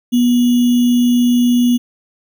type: tone with sample-and-hold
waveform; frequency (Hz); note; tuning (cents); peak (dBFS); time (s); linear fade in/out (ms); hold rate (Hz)
sine; 243.2; B3; -26; -9; 0.12-1.78; 20; 3150
effects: none